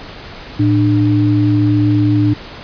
sine tone pair together, 111.9 / 298.7 Hz, A2 / D4, +30 / +29 cents, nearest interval octave + perfect fourth, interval 1699 cents, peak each -12 dBFS, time 0.59-2.34 s, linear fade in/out 10 ms, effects pink hiss -32 dBFS RMS until 2.63 s + resampled to 11025 Hz

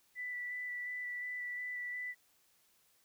sine tone with vibrato, 1975.5 Hz, B6, in tune, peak -38 dBFS, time 0.15-2.15 s, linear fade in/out 50 ms, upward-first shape square, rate 2.8 Hz, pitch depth 10 cents each way, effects white hiss -71 dBFS RMS until 3.04 s

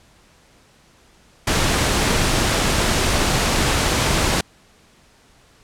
pink noise, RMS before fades -18 dBFS, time 1.47-4.41 s, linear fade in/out 5 ms, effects pink hiss -53 dBFS RMS until 5.63 s + low-pass 9000 Hz 12 dB/octave

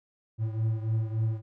triangle beating tone pair, 110 / 113.5 Hz, A2 / A#2, 0 / -46 cents, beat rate 3.5 Hz, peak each -25 / -30 dBFS, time 0.38-1.42 s, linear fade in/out 50 ms, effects none

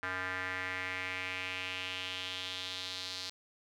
square tone with band-pass filter sweep, 92.5 Hz, F#2, in tune, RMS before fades -39 dBFS, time 0.03-3.3 s, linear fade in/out 0 ms, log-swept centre 1600 to 4400 Hz, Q 3.2, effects none

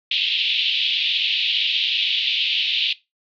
pink band-pass noise, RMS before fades -21 dBFS, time 0.11-2.93 s, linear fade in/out 5 ms, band 2700 to 3800 Hz, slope 48 dB/octave, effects noise-tail reverb RT60 0.2 s tail -17 dB re dry

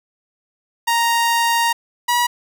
sawtooth tone pair in turn, 932.3 / 965.8 Hz, A#5 / B5, 0 / -39 cents, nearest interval minor second, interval 61 cents, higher second, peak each -11 dBFS, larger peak neither, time 0.87-1.73 / 2.08-2.27 s, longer first, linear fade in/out 10 ms, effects none

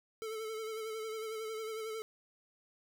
square tone with vibrato, 440 Hz, A4, in tune, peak -39 dBFS, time 0.22-2.02 s, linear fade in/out 0 ms, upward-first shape sine, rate 11 Hz, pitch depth 37 cents each way, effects none

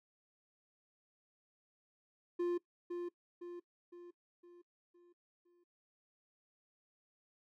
triangle tone with echo, 350 Hz, F4, 4 cents sharp, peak -30 dBFS, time 2.39-2.58 s, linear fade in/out 10 ms, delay 510 ms, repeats 6, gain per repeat -6 dB, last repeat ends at 5.64 s, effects noise-tail reverb RT60 0.1 s tail -20 dB re dry

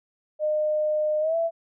sine tone with pitch glide, 610 to 665.2 Hz, D#5 to E5, -34 to +16 cents, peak -21 dBFS, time 0.39-1.51 s, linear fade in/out 50 ms, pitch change +150 cents, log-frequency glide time 1.2-1.36 s, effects none

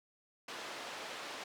pink band-pass noise, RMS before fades -45 dBFS, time 0.48-1.44 s, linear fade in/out 5 ms, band 470 to 5000 Hz, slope 12 dB/octave, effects none

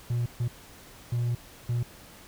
triangle tone bursts at uneven times, 120 Hz, B2, 49 cents flat, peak -22 dBFS, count 4, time 0.1-0.26 / 0.4-0.48 / 1.12-1.35 / 1.69-1.83 s, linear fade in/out 5 ms, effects tanh soft clip ceiling -18 dBFS + pink hiss -50 dBFS RMS until 2.27 s

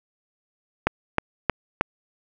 click train, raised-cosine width 0.5 ms, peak -3 dBFS, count 4, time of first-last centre 0.87-1.81 s, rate 3.19 Hz, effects none

